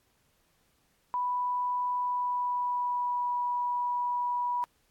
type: tone with pitch glide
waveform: sine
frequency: 987.8 to 975.9 Hz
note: B5 to B5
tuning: 0 to -21 cents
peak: -27 dBFS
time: 1.14-4.64 s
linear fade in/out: 0 ms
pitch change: -21 cents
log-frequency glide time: 1.97-3.37 s
effects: pink hiss -70 dBFS RMS until 4.9 s + AAC 64 kbps